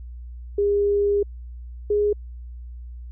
sine tone pair in turn, 406.1 / 414.2 Hz, G#4 / G#4, -39 / -5 cents, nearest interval unison, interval 34 cents, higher second, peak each -17 dBFS, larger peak neither, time 0.58-1.23 / 1.9-2.13 s, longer first, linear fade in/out 5 ms, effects added 60 Hz sine -34 dBFS peak until 3.11 s

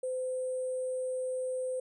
sine tone with sample-and-hold, 511 Hz, C5, 41 cents flat, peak -31 dBFS, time 0.03-1.8 s, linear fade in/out 5 ms, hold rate 8820 Hz, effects resampled to 32000 Hz

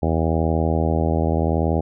harmonic tone, 80.7 Hz, E2, 36 cents flat, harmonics 1 / 2 / 3 / 4 / 5 / 6 / 7 / 8 / 9 / 10, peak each -21 / -24 / -26 / -27 / -28 / -29 / -29 / -30 / -31 / -31 dBFS, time 0.02-1.81 s, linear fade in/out 10 ms, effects none

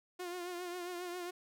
sawtooth tone with vibrato, 355.1 Hz, F4, 29 cents sharp, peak -36 dBFS, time 0.19-1.31 s, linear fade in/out 10 ms, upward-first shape triangle, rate 7.4 Hz, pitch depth 56 cents each way, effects none

